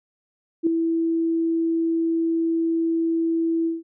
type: tone with ADSR envelope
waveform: sine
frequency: 329.6 Hz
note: E4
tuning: in tune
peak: -13 dBFS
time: 0.63-3.83 s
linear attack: 37 ms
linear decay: 3 ms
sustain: -6 dB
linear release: 170 ms
effects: none